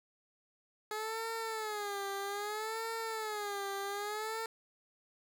15% pulse tone with vibrato, 423.4 Hz, G#4, 33 cents sharp, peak -30 dBFS, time 0.91-4.46 s, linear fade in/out 2 ms, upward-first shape sine, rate 0.62 Hz, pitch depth 120 cents each way, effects none

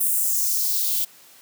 violet noise with high-pass filter sweep, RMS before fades -22 dBFS, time 0-1.05 s, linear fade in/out 10 ms, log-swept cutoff 9900 to 3000 Hz, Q 2.3, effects white hiss -50 dBFS RMS until 1.41 s + high-pass 150 Hz 12 dB/octave

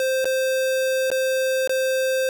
square tone with dropouts, 523.3 Hz, C5, in tune, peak -20 dBFS, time 0-2.29 s, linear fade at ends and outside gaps 1 ms, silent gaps 0.245-0.254 / 1.103-1.115 / 1.675-1.694 s, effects none

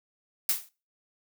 blue noise with exponential decay, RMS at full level -21 dBFS, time 0.49-0.69 s, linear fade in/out 2 ms, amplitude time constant 43 ms, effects noise-tail reverb RT60 0.3 s tail -19 dB re dry

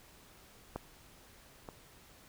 clicks, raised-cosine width 1 ms, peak -23 / -30 dBFS, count 2, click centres 0.76 / 1.688 s, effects pink hiss -59 dBFS RMS until 2.28 s

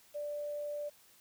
sine tone with quantisation, 587.3 Hz, D5, in tune, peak -36 dBFS, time 0.14-0.9 s, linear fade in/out 20 ms, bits 10, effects white hiss -63 dBFS RMS until 1.2 s

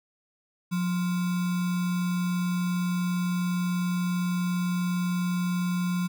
sine tone with sample-and-hold, 178.6 Hz, F3, 39 cents sharp, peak -24 dBFS, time 0.71-6.08 s, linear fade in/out 20 ms, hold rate 1225 Hz, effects none

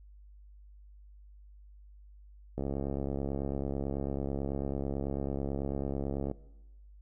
click train, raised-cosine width 2 ms, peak -21 dBFS, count 259, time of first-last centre 2.58-6.314 s, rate 69.1 Hz, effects noise-tail reverb RT60 1.0 s tail -20 dB re dry + added 50 Hz sine -51 dBFS peak until 7.01 s

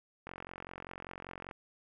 click train, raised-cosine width 0.5 ms, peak -28 dBFS, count 57, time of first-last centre 0.27-1.512 s, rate 45.1 Hz, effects none

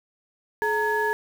sine tone cluster, 426.7 / 920 / 1691 Hz, G#4 / A#5 / G#6, +47 / -23 / +31 cents, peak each -25 dBFS, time 0.62-1.13 s, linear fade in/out 0 ms, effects tanh soft clip ceiling -13 dBFS + 7-bit

